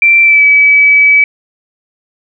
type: tone with pitch glide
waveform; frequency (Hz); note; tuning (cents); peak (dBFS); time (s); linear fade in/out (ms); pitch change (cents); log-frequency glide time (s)
sine; 2349 to 2289; D7 to D7; 0 to -45; -3; 0.02-1.24; 2; -45; 0.22-0.44
effects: none